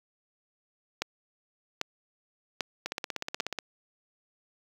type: two click trains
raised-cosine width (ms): 0.2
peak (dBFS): -15 / -11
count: 13 / 4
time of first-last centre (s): 2.86-3.587 / 1.02-3.401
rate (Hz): 16.5 / 1.26
effects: high-pass 200 Hz 12 dB/octave + 7-bit